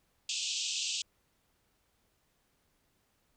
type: band-pass noise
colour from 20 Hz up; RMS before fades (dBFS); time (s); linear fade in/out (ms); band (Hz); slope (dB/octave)
pink; -35; 0.29-1.02; 2; 2600 to 7900; 96
effects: pink hiss -74 dBFS RMS until 3.36 s